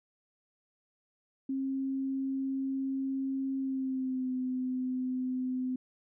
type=tone with pitch glide; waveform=sine; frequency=268.3 to 255.4 Hz; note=C4 to C4; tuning=+44 to -42 cents; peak=-30 dBFS; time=1.49-5.76 s; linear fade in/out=5 ms; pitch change=-86 cents; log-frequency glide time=3.58-4.32 s; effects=none